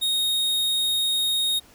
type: tone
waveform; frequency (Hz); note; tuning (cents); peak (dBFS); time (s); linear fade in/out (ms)
45% pulse; 3729; A#7; 0; -21; 0.01-1.6; 20
effects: pink hiss -53 dBFS RMS until 1.74 s